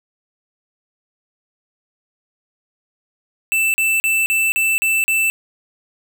square tone bursts, 2655 Hz, E7, 12 cents sharp, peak -15 dBFS, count 7, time 3.52-5.3 s, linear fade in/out 0 ms, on 220 ms, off 40 ms, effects none

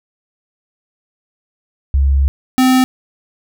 sine / square tone pair in turn, 68.6 / 257.7 Hz, C#2 / C4, -17 / -26 cents, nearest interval octave + major seventh, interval 2291 cents, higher second, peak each -9 dBFS, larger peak neither, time 1.94-2.28 / 2.58-2.84 s, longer first, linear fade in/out 0 ms, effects none

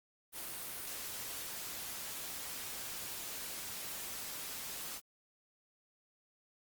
white noise, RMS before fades -43 dBFS, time 0.32-5.01 s, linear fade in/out 50 ms, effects Opus 32 kbps

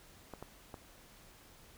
clicks, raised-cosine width 1 ms, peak -30 dBFS, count 3, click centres 0.337 / 0.426 / 0.742 s, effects pink hiss -59 dBFS RMS until 1.77 s

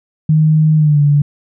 sine tone with pitch glide, 155.56 to 145.14 Hz, D#3 to D3, 0 to -20 cents, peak -7 dBFS, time 0.29-1.22 s, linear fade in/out 5 ms, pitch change -120 cents, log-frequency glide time 0.76-1.01 s, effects none

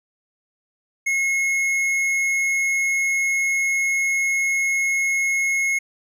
sine tone with tanh clipping, 2169 Hz, C#7, 38 cents flat, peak -20 dBFS, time 1.06-5.79 s, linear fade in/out 10 ms, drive 11 dB, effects none

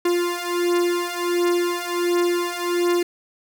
45% pulse beating tone pair, 349.2 / 350.6 Hz, F4 / F4, 0 / +7 cents, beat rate 1.4 Hz, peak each -23 / -22 dBFS, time 0.05-3.03 s, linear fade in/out 5 ms, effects none

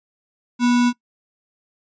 sine tone with sample-and-hold, 241.9 Hz, B3, 36 cents flat, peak -13 dBFS, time 0.59-0.93 s, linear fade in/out 50 ms, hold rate 1225 Hz, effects noise-tail reverb RT60 0.1 s tail -20 dB re dry + resampled to 16000 Hz

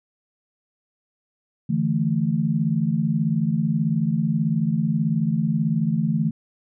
sine chord, D suspended second, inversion none, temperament just, 146.83 / 165.19 / 220.2 Hz, D3 / E3 / A3, 0 / +4 / +2 cents, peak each -25 / -22 / -23 dBFS, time 1.69-6.31 s, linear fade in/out 10 ms, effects none

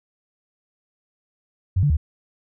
sine tone with pitch steps, 93.2 / 145.6 / 75.7 Hz, F#2 / D3 / D#2, +13 / -15 / -47 cents, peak -15 dBFS, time 1.76-1.97 s, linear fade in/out 10 ms, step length 70 ms, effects none

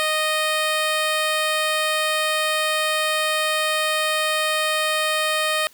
10% pulse tone, 620 Hz, D#5, 6 cents flat, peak -11 dBFS, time 0-5.67 s, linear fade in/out 0 ms, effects white hiss -52 dBFS RMS until 5.73 s

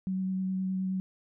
sine tone with vibrato, 188.2 Hz, F#3, 30 cents sharp, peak -28 dBFS, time 0.07-1 s, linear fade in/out 0 ms, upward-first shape sine, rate 9.6 Hz, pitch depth 11 cents each way, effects none

